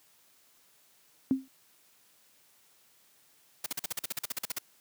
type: tone with exponential decay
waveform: sine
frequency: 265.1 Hz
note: C4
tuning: 23 cents sharp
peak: -19 dBFS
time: 1.31-1.48 s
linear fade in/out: 0 ms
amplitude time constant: 35 ms
type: noise bursts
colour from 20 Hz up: white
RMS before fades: -33 dBFS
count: 15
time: 3.64-4.586 s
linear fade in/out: 5 ms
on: 22 ms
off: 44 ms
effects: white hiss -64 dBFS RMS until 4.8 s + high-pass 100 Hz 12 dB/octave